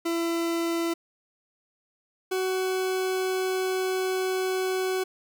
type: tone pair in turn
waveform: 40% pulse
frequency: 335.5 / 374.5 Hz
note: E4 / F#4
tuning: +31 / +21 cents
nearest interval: major second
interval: 190 cents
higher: second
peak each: -24 dBFS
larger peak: neither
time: 0.05-0.94 / 2.31-5.04 s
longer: second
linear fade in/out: 10 ms
effects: none